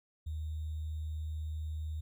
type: tone with sample-and-hold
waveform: sine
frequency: 77.9 Hz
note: D#2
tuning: 3 cents sharp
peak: -35 dBFS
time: 0.26-2.01 s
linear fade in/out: 10 ms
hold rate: 3675 Hz
effects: none